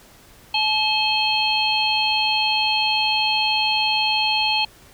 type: harmonic tone with a mistuned harmonic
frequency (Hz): 861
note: A5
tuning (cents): -38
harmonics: 1 / 3 / 4 / 5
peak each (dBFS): -23 / -23 / -23 / -23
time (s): 0.54-4.65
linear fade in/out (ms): 5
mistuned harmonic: 4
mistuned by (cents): -140
effects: pink hiss -49 dBFS RMS until 4.93 s